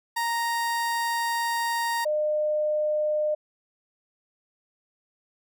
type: tone pair in turn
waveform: 30% pulse / sine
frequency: 932.3 / 606.1 Hz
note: A#5 / D#5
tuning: 0 / -46 cents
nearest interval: perfect fifth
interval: 746 cents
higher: first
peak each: -22 dBFS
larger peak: neither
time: 0.16-2.05 / 2.05-3.35 s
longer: first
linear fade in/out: 10 ms
effects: none